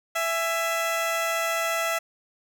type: tone pair together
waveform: 15% pulse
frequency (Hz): 664.4 / 827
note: E5 / G#5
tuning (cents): +13 / -8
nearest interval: major third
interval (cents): 379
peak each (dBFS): -18 / -29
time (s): 0.15-1.99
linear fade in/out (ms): 10
effects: none